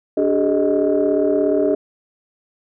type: tone cluster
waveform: sine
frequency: 290.3 / 387.1 / 424.1 / 621 Hz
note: D4 / G4 / G#4 / D#5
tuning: -20 / -22 / +36 / -3 cents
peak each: -19 dBFS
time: 0.17-1.75 s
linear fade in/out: 5 ms
effects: tanh soft clip ceiling -7 dBFS